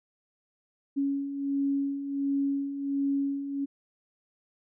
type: beating tone pair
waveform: sine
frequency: 277.2 / 278.6 Hz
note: C#4 / C#4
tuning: 0 / +9 cents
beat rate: 1.4 Hz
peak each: -34 / -27 dBFS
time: 0.96-3.66 s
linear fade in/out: 20 ms
effects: none